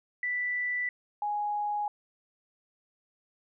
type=tone pair in turn; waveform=sine; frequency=1975.5 / 830.6 Hz; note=B6 / G#5; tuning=0 / 0 cents; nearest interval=octave + minor third; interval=1500 cents; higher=first; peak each=-28 dBFS; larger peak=neither; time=0.23-0.89 / 1.22-1.88 s; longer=neither; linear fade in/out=2 ms; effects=none